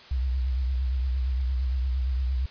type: tone with vibrato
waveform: sine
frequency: 64.2 Hz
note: C2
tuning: 32 cents flat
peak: -23 dBFS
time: 0.11-2.46 s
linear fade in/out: 5 ms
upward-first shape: triangle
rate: 8.7 Hz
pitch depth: 96 cents each way
effects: white hiss -48 dBFS RMS until 2.5 s + resampled to 11025 Hz